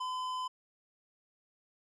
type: tone with tanh clipping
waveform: sine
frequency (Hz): 1016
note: B5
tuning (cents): +49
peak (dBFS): -36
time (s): 0-0.48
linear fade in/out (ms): 10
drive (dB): 13
effects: none